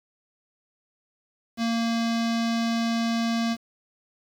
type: tone with low-pass filter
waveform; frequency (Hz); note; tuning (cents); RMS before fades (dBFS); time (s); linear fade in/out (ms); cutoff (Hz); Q
square; 230.3; A#3; -21; -25; 1.57-3.57; 50; 5000; 2.1
effects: 8-bit